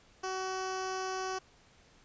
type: tone with notch filter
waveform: 10% pulse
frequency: 376.4 Hz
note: F#4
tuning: 30 cents sharp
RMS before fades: -36 dBFS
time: 0.23-1.39 s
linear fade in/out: 10 ms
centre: 2100 Hz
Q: 1.4
effects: pink hiss -62 dBFS RMS until 2.04 s + resampled to 16000 Hz